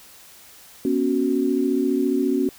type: chord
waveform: sine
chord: B suspended second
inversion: none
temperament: equal with one note detuned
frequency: 242.6 / 277.2 / 370 Hz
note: B3 / C#4 / F#4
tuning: -31 / 0 / 0 cents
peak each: -24 / -21 / -23 dBFS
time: 0.85-2.49 s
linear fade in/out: 2 ms
effects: white hiss -47 dBFS RMS until 2.58 s